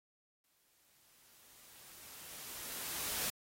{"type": "noise with exponential growth", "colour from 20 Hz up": "white", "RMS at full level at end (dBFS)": -36, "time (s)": [0.44, 3.3], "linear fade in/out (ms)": 2, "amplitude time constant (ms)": 620, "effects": ["AAC 48 kbps"]}